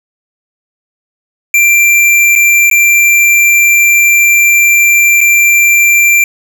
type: tone with dropouts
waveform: square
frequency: 2361 Hz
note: D7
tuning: 9 cents sharp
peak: -5 dBFS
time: 1.54-6.24 s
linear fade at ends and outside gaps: 2 ms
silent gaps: 2.354-2.359 / 2.7-2.712 / 5.207-5.212 s
effects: none